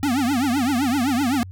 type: tone with vibrato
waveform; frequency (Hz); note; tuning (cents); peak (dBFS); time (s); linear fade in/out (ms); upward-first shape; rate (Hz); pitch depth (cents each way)
square; 261.6; C4; 0; -19; 0.03-1.43; 0; triangle; 7.8; 250
effects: added 93 Hz sine -34 dBFS peak until 1.51 s